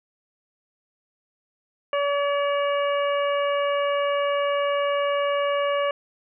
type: harmonic tone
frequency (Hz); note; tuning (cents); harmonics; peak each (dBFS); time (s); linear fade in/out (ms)
570; C#5; +48; 1 / 2 / 3 / 4 / 5; -22 / -27 / -34 / -35 / -34; 1.93-5.91; 2
effects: none